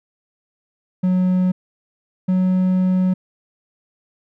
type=tone pair in turn; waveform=triangle; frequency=183.5 / 184.88 Hz; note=F#3 / F#3; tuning=-14 / -1 cents; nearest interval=unison; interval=13 cents; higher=second; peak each=-12 dBFS; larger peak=neither; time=1.03-1.52 / 2.28-3.14 s; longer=second; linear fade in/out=10 ms; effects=none